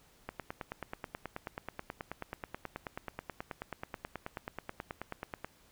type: click train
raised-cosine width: 0.5 ms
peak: -23 dBFS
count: 49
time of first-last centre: 0.29-5.446 s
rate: 9.31 Hz
effects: pink hiss -64 dBFS RMS until 5.71 s